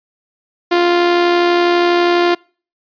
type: tone with amplitude modulation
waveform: sawtooth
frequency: 349.2 Hz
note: F4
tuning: in tune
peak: -5 dBFS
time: 0.71-2.35 s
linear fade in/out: 10 ms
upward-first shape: sine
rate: 72.2 Hz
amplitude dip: 30%
effects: noise-tail reverb RT60 0.4 s tail -26 dB re dry + resampled to 11025 Hz